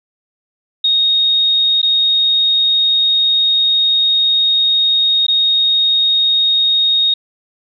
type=tone with dropouts; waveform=sine; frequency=3729 Hz; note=A#7; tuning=in tune; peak=-10 dBFS; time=0.84-7.14 s; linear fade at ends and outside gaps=5 ms; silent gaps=1.817-1.828 / 5.267-5.282 s; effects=none